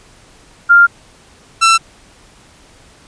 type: tone pair in turn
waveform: sine / sawtooth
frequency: 1396.9 / 1339.4 Hz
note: F6 / E6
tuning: 0 / +27 cents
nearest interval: minor second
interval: 73 cents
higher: first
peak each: -3 dBFS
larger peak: neither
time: 0.69-0.87 / 1.61-1.78 s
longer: first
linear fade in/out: 20 ms
effects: pink hiss -45 dBFS RMS until 3.07 s + resampled to 22050 Hz